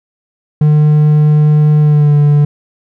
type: tone with pitch glide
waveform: triangle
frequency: 150.8 to 146.51 Hz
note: D3 to D3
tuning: +46 to -4 cents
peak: -3 dBFS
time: 0.61-2.45 s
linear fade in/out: 5 ms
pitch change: -50 cents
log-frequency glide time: 1.79-2.15 s
effects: none